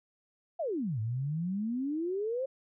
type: exponential two-way sweep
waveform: sine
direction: down then up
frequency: 724 to 105.9 to 544 Hz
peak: -30 dBFS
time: 0.59-2.46 s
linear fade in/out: 10 ms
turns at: 1 s
effects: none